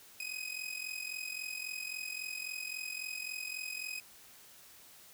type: tone with amplitude modulation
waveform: sawtooth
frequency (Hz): 2515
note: D#7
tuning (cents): +18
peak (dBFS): -32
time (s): 0.2-4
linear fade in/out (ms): 2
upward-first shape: sine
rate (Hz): 43.7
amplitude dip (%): 75
effects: white hiss -57 dBFS RMS until 5.13 s